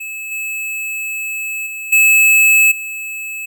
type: tone with level steps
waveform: square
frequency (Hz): 2600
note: E7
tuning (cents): -24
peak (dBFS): -25 / -21 / -25 / -8 / -24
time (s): 0-3.46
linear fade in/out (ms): 10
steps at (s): 0.31 / 1.66 / 1.92 / 2.71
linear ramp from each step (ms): 10
effects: none